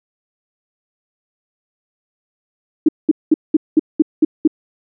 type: tone bursts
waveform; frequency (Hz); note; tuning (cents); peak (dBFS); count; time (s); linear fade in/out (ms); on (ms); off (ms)
sine; 311.8; D#4; +4; -6; 8; 2.86-4.476; 5; 27; 200
effects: none